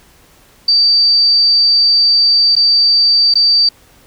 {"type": "tone with dropouts", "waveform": "sine", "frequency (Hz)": 4638, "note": "D8", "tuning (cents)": -22, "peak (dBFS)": -7, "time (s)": [0.68, 3.69], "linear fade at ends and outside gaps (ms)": 5, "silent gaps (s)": [[2.554, 2.564], [3.34, 3.354]], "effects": ["pink hiss -47 dBFS RMS until 4.06 s"]}